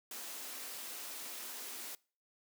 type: high-pass noise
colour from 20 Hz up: white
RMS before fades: -45 dBFS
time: 0.11-1.95 s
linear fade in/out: 2 ms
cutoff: 210 Hz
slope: 96 dB/octave
effects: noise-tail reverb RT60 0.4 s tail -24 dB re dry